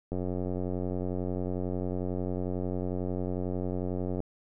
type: click train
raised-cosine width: 2 ms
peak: -20 dBFS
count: 373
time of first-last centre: 0.12-4.203 s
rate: 91.1 Hz
effects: none